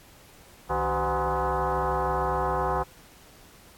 sine tone with frequency modulation, 157.4 Hz, D#3, 20 cents sharp, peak -23 dBFS, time 0.69-2.84 s, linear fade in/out 20 ms, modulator 222 Hz, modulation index 4.9, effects pink hiss -53 dBFS RMS until 3.77 s + AAC 64 kbps

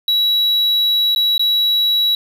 triangle tone with dropouts, 3900 Hz, B7, 23 cents flat, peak -11 dBFS, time 0.08-2.15 s, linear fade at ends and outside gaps 2 ms, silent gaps 1.149-1.16 / 1.38-1.394 s, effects none

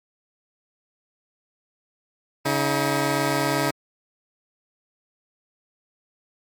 10% pulse tone pair together, 140.4 / 318.3 Hz, C#3 / D#4, +22 / +39 cents, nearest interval octave + major second, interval 1417 cents, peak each -15 / -15 dBFS, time 2.45-3.71 s, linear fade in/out 10 ms, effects MP3 96 kbps

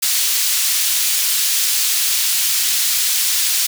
pink high-pass noise, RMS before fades -17 dBFS, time 0.02-3.67 s, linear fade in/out 10 ms, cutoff 3800 Hz, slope 12 dB/octave, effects none

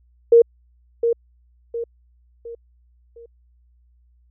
sine tone with echo, 466.2 Hz, A#4, in tune, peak -7 dBFS, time 0.32-0.42 s, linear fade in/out 5 ms, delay 710 ms, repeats 4, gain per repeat -8 dB, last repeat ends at 3.26 s, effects added 60 Hz sine -54 dBFS peak until 4.3 s

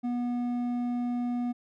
sine tone with hard clipping, 243.1 Hz, B3, 27 cents flat, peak -29 dBFS, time 0.03-1.53 s, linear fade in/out 20 ms, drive 6 dB, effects none

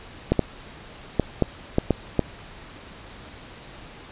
clicks, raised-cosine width 2 ms, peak -4 dBFS, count 7, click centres 0.32 / 0.393 / 1.197 / 1.423 / 1.784 / 1.907 / 2.193 s, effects pink hiss -43 dBFS RMS until 4.11 s + resampled to 8000 Hz

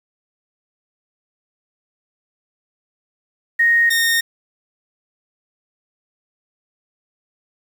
sine / sawtooth tone pair in turn, 1864.7 / 1842.2 Hz, A#6 / A#6, 0 / -21 cents, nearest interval unison, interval 21 cents, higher first, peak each -11 dBFS, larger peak neither, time 3.59-3.9 / 3.9-4.21 s, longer neither, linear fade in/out 10 ms, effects 7-bit

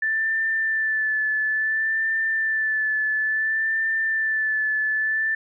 sine tone with vibrato, 1760 Hz, A6, in tune, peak -20 dBFS, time 0.02-5.35 s, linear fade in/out 5 ms, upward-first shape sine, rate 0.58 Hz, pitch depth 26 cents each way, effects none

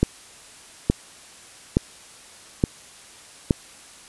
click train, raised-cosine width 3 ms, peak -3 dBFS, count 5, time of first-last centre 0.03-3.508 s, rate 1.15 Hz, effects white hiss -46 dBFS RMS until 4.08 s + resampled to 24000 Hz

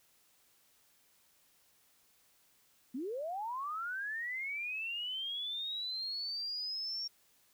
sine linear sweep, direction up, 229.5 to 5550 Hz, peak -36 dBFS, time 2.94-7.08 s, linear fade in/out 10 ms, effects white hiss -69 dBFS RMS until 7.53 s

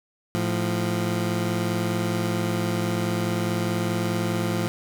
20% pulse tone pair together, 109.59 / 174.61 Hz, A2 / F3, -6 / 0 cents, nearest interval minor sixth, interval 806 cents, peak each -21 dBFS, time 0.35-4.68 s, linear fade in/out 0 ms, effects none

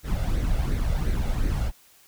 brown noise with flanger, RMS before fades -24 dBFS, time 0.03-1.72 s, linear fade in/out 50 ms, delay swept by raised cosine 0.48 to 1.48 ms, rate 2.8 Hz, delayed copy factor +0.6, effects white hiss -56 dBFS RMS until 2.07 s

